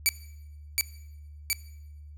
10% pulse tone with echo, 2300 Hz, D7, 37 cents flat, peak -11 dBFS, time 0.06-0.09 s, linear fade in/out 0 ms, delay 720 ms, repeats 2, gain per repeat -2 dB, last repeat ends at 1.53 s, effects noise-tail reverb RT60 1.0 s tail -19 dB re dry + added 74 Hz sine -43 dBFS peak until 2.17 s

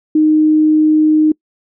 sine tone, 308.8 Hz, D#4, 13 cents flat, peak -7 dBFS, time 0.15-1.32 s, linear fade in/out 5 ms, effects noise-tail reverb RT60 0.1 s tail -26 dB re dry

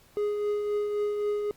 triangle tone with tremolo, 415.3 Hz, G#4, in tune, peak -22 dBFS, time 0.17-1.51 s, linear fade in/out 0 ms, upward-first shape triangle, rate 3.8 Hz, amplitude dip 40%, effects pink hiss -59 dBFS RMS until 1.56 s + Opus 48 kbps

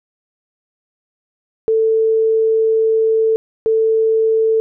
sine tone pair in turn, 444.1 / 444.1 Hz, A4 / A4, +16 / +16 cents, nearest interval unison, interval 0 cents, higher neither, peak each -11 dBFS, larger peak neither, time 1.68-3.36 / 3.66-4.6 s, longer first, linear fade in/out 0 ms, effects none

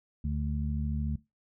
harmonic tone, 73.42 Hz, D2, in tune, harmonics 1 / 2 / 3, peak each -31 / -34 / -36 dBFS, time 0.24-1.16 s, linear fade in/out 5 ms, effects noise-tail reverb RT60 0.2 s tail -18 dB re dry

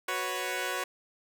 10% pulse chord, F# suspended fourth, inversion none, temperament equal, 370 / 493.9 / 554.4 Hz, F#4 / B4 / C#5, 0 / 0 / 0 cents, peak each -27 dBFS, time 0.08-0.84 s, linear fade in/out 5 ms, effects none

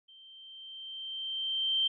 sine tone with level ramp, 3132 Hz, G7, 2 cents flat, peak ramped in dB -53 to -24 dBFS, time 0.08-1.88 s, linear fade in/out 10 ms, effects none

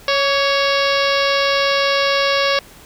harmonic tone with a mistuned harmonic, 554.4 Hz, C#5, in tune, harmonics 1 / 2 / 3 / 4 / 5 / 6 / 7 / 8 / 9 / 10, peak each -18 / -21 / -23 / -24 / -25 / -26 / -26 / -27 / -28 / -28 dBFS, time 0.08-2.59 s, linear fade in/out 2 ms, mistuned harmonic 2, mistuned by +36 cents, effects pink hiss -43 dBFS RMS until 2.85 s

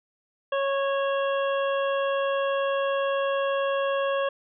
harmonic tone, 551 Hz, C#5, 11 cents flat, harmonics 1 / 2 / 3 / 5 / 6, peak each -24 / -30 / -34 / -38 / -40 dBFS, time 0.52-4.29 s, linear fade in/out 5 ms, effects none

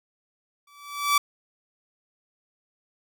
sawtooth tone with exponential growth, 1155 Hz, D6, 29 cents flat, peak -12 dBFS, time 0.67-1.18 s, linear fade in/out 5 ms, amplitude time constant 110 ms, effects none

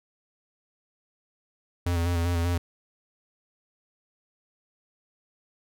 square tone with vibrato, 86 Hz, F2, 26 cents flat, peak -24 dBFS, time 1.86-2.58 s, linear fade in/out 5 ms, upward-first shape square, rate 5.1 Hz, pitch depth 31 cents each way, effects none

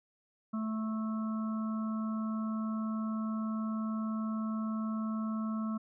harmonic tone, 219.2 Hz, A3, 6 cents flat, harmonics 1 / 3 / 5 / 6, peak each -32 / -49 / -45 / -46 dBFS, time 0.53-5.78 s, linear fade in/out 10 ms, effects none

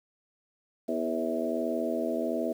harmonic tone with a mistuned harmonic, 81.3 Hz, E2, 23 cents flat, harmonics 3 / 4 / 5 / 6 / 7 / 8, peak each -33 / -34 / -36 / -37 / -38 / -32 dBFS, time 0.88-2.53 s, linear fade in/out 10 ms, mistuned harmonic 6, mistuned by +27 cents, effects 9-bit

